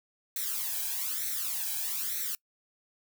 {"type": "noise with flanger", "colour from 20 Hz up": "blue", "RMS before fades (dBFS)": -33, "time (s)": [0.36, 2.35], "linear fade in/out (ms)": 2, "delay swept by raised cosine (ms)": [0.5, 1.27], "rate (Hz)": 1.1, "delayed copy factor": 0.85, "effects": ["noise-tail reverb RT60 0.1 s tail -24 dB re dry"]}